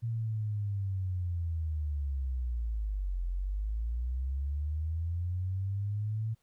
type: linear two-way sweep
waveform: sine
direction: down then up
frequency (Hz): 116.54 to 43.03 to 112.5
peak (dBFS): -30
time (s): 0.02-6.35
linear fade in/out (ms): 20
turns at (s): 3.25
effects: pink hiss -75 dBFS RMS until 6.42 s